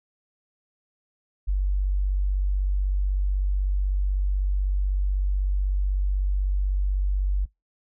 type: tone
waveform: sine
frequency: 48.04 Hz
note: G1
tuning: 34 cents flat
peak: -20 dBFS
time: 1.47-7.46 s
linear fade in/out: 20 ms
effects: noise-tail reverb RT60 0.2 s tail -25 dB re dry